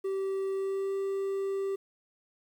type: tone with pitch glide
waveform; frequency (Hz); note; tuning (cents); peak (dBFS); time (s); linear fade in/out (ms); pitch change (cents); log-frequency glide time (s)
triangle; 387.2 to 390.8; G4 to G4; -21 to -5; -27; 0.04-1.76; 10; +16; 0.55-0.94
effects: 10-bit